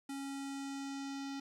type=tone with low-pass filter sweep; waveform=square; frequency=275.5 Hz; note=C#4; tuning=11 cents flat; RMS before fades=-42 dBFS; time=0.09-1.4 s; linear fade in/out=5 ms; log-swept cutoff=10000 to 5300 Hz; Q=1.9; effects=11-bit